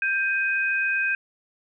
sine tone pair together, 1578.7 / 2506 Hz, G6 / D#7, +12 / +12 cents, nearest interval minor sixth, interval 800 cents, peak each -23 / -25 dBFS, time 0.02-1.15 s, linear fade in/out 2 ms, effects none

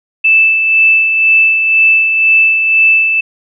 sine tone with tremolo, 2637 Hz, E7, in tune, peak -4 dBFS, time 0.24-3.21 s, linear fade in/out 10 ms, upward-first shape sine, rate 2 Hz, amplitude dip 45%, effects none

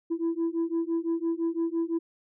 sine beating tone pair, 329.6 / 335.5 Hz, E4 / E4, 0 / +31 cents, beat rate 5.9 Hz, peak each -27 dBFS, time 0.1-1.99 s, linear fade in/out 20 ms, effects tanh soft clip ceiling -22 dBFS

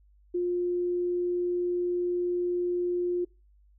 sine tone, 353.9 Hz, F4, 23 cents sharp, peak -25 dBFS, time 0.34-3.25 s, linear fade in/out 10 ms, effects noise-tail reverb RT60 0.3 s tail -25 dB re dry + added 50 Hz sine -57 dBFS peak until 3.78 s

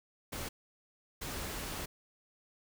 pink noise bursts at uneven times, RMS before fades -40 dBFS, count 2, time 0.32-0.49 / 1.21-1.86 s, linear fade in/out 10 ms, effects none

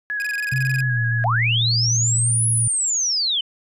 sine tone with vibrato, 1668 Hz, G#6, 7 cents sharp, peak -22 dBFS, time 0.1-1.24 s, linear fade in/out 0 ms, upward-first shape square, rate 6.9 Hz, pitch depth 21 cents each way
sawtooth tone bursts, 2489 Hz, D#7, in tune, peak -25 dBFS, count 14, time 0.2-0.806 s, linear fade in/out 0 ms, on 21 ms, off 24 ms
sine tone with pitch glide, 130.81 to 116.54 Hz, C3 to A#2, 0 to 0 cents, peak -19 dBFS, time 0.52-2.68 s, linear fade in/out 5 ms, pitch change -200 cents, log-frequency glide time 0.82-1.01 s
sine linear two-way sweep, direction up then down, 617 to 10548 to 2965 Hz, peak -18 dBFS, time 1.24-3.41 s, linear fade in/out 5 ms, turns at 2.5 s
effects resampled to 32000 Hz

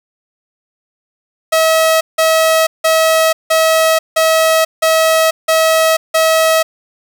sawtooth tone bursts, 643 Hz, E5, 43 cents flat, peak -5 dBFS, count 8, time 1.52-6.63 s, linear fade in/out 10 ms, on 490 ms, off 170 ms, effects 7-bit

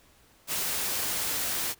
white noise, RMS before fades -30 dBFS, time 0.47-1.75 s, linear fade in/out 50 ms, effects pink hiss -60 dBFS RMS until 1.79 s

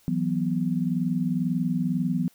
sine chord, E suspended second, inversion none, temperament equal, 164.81 / 185 / 246.9 Hz, E3 / F#3 / B3, 0 / 0 / 0 cents, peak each -27 dBFS, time 0.08-2.28 s, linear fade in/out 0 ms, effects white hiss -60 dBFS RMS until 2.34 s

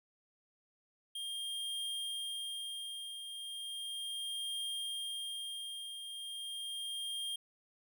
square tone with tremolo, 3212 Hz, G7, 41 cents sharp, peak -37 dBFS, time 1.15-7.36 s, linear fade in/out 5 ms, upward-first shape triangle, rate 0.36 Hz, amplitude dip 55%, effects none

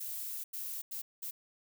violet noise bursts at uneven times, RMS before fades -40 dBFS, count 4, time 0-0.44 / 0.53-0.82 / 0.91-1.02 / 1.22-1.31 s, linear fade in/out 10 ms, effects none

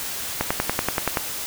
click train, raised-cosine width 0.5 ms, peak -5 dBFS, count 9, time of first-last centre 0.41-1.172 s, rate 10.5 Hz, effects white hiss -30 dBFS RMS until 1.46 s

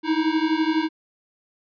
square beating tone pair, 311.1 / 323.1 Hz, D#4 / E4, 0 / -35 cents, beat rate 12 Hz, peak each -23 dBFS, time 0.03-0.89 s, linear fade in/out 50 ms, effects resampled to 11025 Hz

